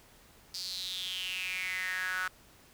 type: tone with high-pass filter sweep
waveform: sawtooth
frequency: 184.7 Hz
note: F#3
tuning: 3 cents flat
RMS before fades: -36 dBFS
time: 0.54-2.28 s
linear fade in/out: 5 ms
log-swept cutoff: 4800 to 1400 Hz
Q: 7.3
effects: pink hiss -59 dBFS RMS until 2.73 s